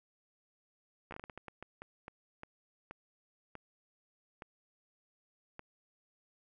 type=slowing click train; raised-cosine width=0.5 ms; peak=-30 dBFS; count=17; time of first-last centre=1.11-5.594 s; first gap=13 ms; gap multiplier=1.35; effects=none